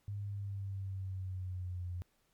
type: tone with pitch glide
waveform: sine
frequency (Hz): 101.6 to 88.96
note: G#2 to F2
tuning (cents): -38 to +32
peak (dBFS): -37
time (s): 0.08-2.02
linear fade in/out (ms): 0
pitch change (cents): -230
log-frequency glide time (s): 0.23-1.89
effects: pink hiss -75 dBFS RMS until 2.33 s + MP3 96 kbps